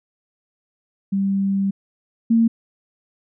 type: tone pair in turn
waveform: sine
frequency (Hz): 196 / 228.4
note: G3 / A#3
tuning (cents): 0 / -35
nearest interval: minor third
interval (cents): 265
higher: second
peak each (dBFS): -17 / -12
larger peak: second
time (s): 1.12-1.71 / 2.3-2.48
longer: first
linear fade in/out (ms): 10
effects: none